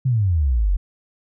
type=exponential sweep; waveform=sine; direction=down; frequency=135.9 to 42.3 Hz; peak=-15 dBFS; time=0.05-0.77 s; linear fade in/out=10 ms; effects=none